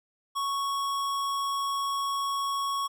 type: tone with hard clipping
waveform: sine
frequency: 1108.7 Hz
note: C#6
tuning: in tune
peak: -29 dBFS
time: 0.35-2.88 s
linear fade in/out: 20 ms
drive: 18 dB
effects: none